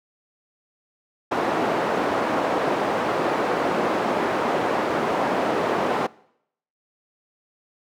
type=band-pass noise; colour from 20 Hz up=white; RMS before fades=-23 dBFS; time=1.31-6.07 s; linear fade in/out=10 ms; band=250 to 810 Hz; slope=12 dB/octave; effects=noise-tail reverb RT60 0.7 s tail -22 dB re dry